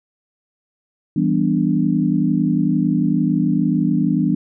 sine chord, E minor seventh, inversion none, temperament equal, 164.81 / 196 / 246.9 / 293.7 Hz, E3 / G3 / B3 / D4, 0 / 0 / 0 / 0 cents, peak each -20 dBFS, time 1.16-4.35 s, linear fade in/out 5 ms, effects none

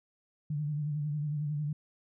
sine tone with vibrato, 148.7 Hz, D3, 22 cents sharp, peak -30 dBFS, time 0.5-1.73 s, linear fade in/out 5 ms, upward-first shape sine, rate 11 Hz, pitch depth 54 cents each way, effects none

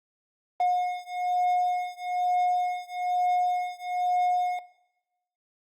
triangle beating tone pair, 720 / 721.1 Hz, F#5 / F#5, -47 / -45 cents, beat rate 1.1 Hz, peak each -25 / -25 dBFS, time 0.6-4.59 s, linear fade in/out 2 ms, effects noise-tail reverb RT60 0.9 s tail -17 dB re dry + Opus 24 kbps

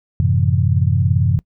sine chord, F# half-diminished seventh, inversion none, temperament equal, 92.5 / 110 / 130.81 / 164.81 Hz, F#2 / A2 / C3 / E3, 0 / 0 / 0 / 0 cents, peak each -16 / -20 / -17 / -22 dBFS, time 0.2-1.39 s, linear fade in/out 0 ms, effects noise-tail reverb RT60 0.1 s tail -22 dB re dry

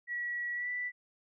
sine tone with pitch glide, 1929 to 1972.9 Hz, B6 to B6, -41 to -2 cents, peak -33 dBFS, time 0.07-0.92 s, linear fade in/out 50 ms, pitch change +39 cents, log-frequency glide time 0.54-0.69 s, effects none

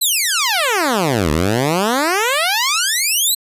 10% pulse exponential two-way sweep, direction down then up, 4186 to 72.1 to 4186 Hz, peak -6 dBFS, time 0.01-3.35 s, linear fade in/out 10 ms, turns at 1.31 s, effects resampled to 32000 Hz

